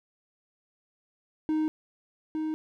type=tone pair in turn; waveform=triangle; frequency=311.1 / 312.5 Hz; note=D#4 / D#4; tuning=0 / +8 cents; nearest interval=unison; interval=8 cents; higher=second; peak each=-22 / -26 dBFS; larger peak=first; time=1.49-1.68 / 2.35-2.54 s; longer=neither; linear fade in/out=0 ms; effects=none